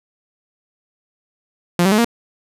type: tone with pitch steps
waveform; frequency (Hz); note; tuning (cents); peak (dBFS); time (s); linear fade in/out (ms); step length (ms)
sawtooth; 174.61 / 192.63 / 212.5 / 234.4; F3 / G3 / G#3 / A#3; 0 / -30 / +40 / +10; -8; 1.79-2.046; 2; 64
effects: resampled to 32000 Hz